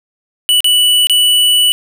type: tone with dropouts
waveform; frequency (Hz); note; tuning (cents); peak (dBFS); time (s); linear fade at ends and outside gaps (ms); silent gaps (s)
square; 2960; F#7; 0; -8; 0.49-1.72; 0; 0.605-0.644 / 1.07-1.097
effects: none